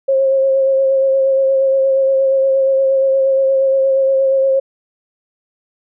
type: tone with vibrato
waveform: sine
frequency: 537 Hz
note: C5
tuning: 45 cents sharp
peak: -10 dBFS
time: 0.08-4.6 s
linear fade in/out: 10 ms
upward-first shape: sine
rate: 8.5 Hz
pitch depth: 19 cents each way
effects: none